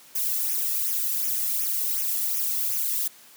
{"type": "noise with flanger", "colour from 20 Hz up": "violet", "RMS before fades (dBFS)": -26, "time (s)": [0.15, 3.08], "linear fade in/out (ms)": 5, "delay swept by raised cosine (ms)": [0.23, 1.33], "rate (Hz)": 2.7, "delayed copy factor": -0.75, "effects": ["white hiss -51 dBFS RMS until 3.36 s", "high-pass 150 Hz 12 dB/octave"]}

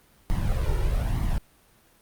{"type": "noise with flanger", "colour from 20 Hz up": "brown", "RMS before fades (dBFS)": -24, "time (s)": [0.3, 1.38], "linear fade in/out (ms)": 0, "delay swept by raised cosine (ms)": [0.97, 2.17], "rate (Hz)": 1.1, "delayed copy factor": 0.75, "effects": ["pink hiss -59 dBFS RMS until 2.01 s", "Opus 32 kbps"]}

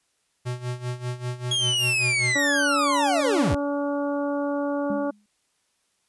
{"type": "tone with tremolo", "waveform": "square", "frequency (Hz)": 123.7, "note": "B2", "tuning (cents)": 3, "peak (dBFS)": -26, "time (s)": [0.45, 2.38], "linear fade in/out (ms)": 20, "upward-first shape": "sine", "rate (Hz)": 5.1, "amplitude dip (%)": 80}
{"type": "linear sweep", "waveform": "40% pulse", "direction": "down", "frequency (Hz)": [3314, 51.4], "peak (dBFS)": -20, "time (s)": [1.51, 3.55], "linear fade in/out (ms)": 5}
{"type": "harmonic tone", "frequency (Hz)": 285.7, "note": "D4", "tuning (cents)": -48, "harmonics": [1, 2, 3, 4, 5], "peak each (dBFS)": [-26, -27, -35, -37, -39], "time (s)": [2.35, 5.11], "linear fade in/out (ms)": 10}
{"type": "tone with exponential decay", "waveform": "sine", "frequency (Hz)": 207.7, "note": "G#3", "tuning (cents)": 0, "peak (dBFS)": -25, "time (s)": [4.9, 5.26], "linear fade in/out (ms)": 2, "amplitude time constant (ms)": 78}
{"effects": ["white hiss -70 dBFS RMS until 6.08 s", "resampled to 24000 Hz"]}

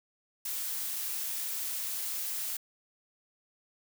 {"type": "noise", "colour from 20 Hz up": "blue", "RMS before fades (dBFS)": -35, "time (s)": [0.45, 2.57], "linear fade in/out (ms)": 5, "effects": []}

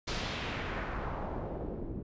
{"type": "noise with low-pass filter sweep", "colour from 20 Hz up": "pink", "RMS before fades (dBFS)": -37, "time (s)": [0.07, 2.03], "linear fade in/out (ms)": 10, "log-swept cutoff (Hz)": [5300, 290], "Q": 1.4, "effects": ["resampled to 16000 Hz"]}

